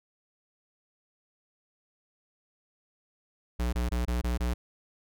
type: tone bursts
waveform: square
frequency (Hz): 60.2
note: B1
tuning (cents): -44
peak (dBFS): -27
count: 6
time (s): 3.59-4.54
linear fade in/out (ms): 10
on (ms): 140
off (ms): 22
effects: none